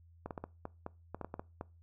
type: clicks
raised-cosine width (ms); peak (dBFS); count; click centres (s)
1; -26; 12; 0.26 / 0.308 / 0.378 / 0.44 / 0.654 / 0.864 / 1.146 / 1.213 / 1.246 / 1.341 / 1.395 / 1.611
effects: noise-tail reverb RT60 0.3 s tail -22 dB re dry + added 84 Hz sine -58 dBFS peak until 1.82 s